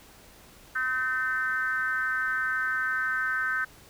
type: tone with frequency modulation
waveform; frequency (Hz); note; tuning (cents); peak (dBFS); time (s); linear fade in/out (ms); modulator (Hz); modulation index
sine; 1541; G6; -30; -25; 0.75-3.65; 10; 262; 0.85
effects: pink hiss -53 dBFS RMS until 3.89 s